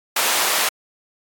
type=high-pass noise; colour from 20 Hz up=pink; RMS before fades=-19 dBFS; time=0.16-0.69 s; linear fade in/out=5 ms; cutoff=730 Hz; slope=12 dB/octave; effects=AAC 64 kbps